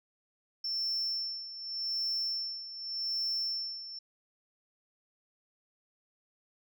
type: tone with tremolo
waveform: sine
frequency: 5380 Hz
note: E8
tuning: 34 cents sharp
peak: -27 dBFS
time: 0.64-3.99 s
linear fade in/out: 5 ms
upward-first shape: sine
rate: 0.85 Hz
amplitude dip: 80%
effects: tanh soft clip ceiling -29 dBFS